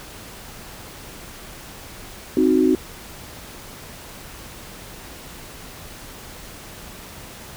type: chord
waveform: sine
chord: C diminished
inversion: none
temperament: equal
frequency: 261.6 / 311.1 / 370 Hz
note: C4 / Eb4 / Gb4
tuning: 0 / 0 / 0 cents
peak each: -18 dBFS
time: 2.37-2.75 s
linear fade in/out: 2 ms
effects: pink hiss -39 dBFS RMS until 7.56 s